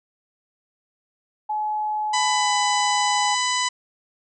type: tone with pitch glide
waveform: sine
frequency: 851 to 831.1 Hz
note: G#5 to G#5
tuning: +42 to +1 cents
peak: -22 dBFS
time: 1.49-3.35 s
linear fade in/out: 10 ms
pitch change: -41 cents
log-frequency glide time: 2.29-2.53 s
type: harmonic tone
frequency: 998 Hz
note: B5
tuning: 18 cents sharp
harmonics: 1 / 2 / 3 / 4 / 5 / 6 / 7 / 8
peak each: -24 / -27 / -29 / -30 / -31 / -32 / -32 / -33 dBFS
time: 2.13-3.69 s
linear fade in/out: 10 ms
effects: none